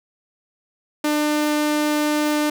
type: tone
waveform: sawtooth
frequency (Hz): 299.6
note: D4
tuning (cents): +35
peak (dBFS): -14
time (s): 1.04-2.5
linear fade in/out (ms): 5
effects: none